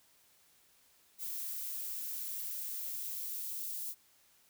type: noise with high-pass filter sweep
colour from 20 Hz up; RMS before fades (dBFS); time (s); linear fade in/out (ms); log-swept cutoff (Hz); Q
violet; -40; 1.18-3.95; 50; 420 to 3800; 0.8
effects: white hiss -67 dBFS RMS until 4.49 s